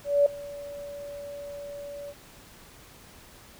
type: tone with ADSR envelope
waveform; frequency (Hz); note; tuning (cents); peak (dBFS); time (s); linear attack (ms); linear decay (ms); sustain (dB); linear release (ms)
sine; 573; D5; -43; -15; 0.04-2.14; 220; 4; -21; 46
effects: pink hiss -51 dBFS RMS until 3.59 s